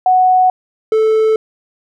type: tone pair in turn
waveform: sine / triangle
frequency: 740 / 438.4 Hz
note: F#5 / A4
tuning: 0 / -6 cents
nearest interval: major sixth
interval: 906 cents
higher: first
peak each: -7 dBFS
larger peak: neither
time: 0.06-0.5 / 0.92-1.36 s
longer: neither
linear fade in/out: 2 ms
effects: none